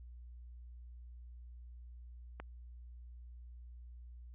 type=click; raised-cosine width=0.5 ms; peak=-29 dBFS; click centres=2.4 s; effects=added 60 Hz sine -49 dBFS peak until 4.34 s + resampled to 8000 Hz